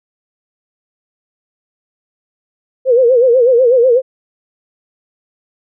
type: tone with vibrato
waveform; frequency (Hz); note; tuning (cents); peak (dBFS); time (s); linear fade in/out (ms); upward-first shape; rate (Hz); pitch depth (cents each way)
sine; 493.9; B4; 0; -6; 2.85-4.02; 50; sine; 8.1; 120
effects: none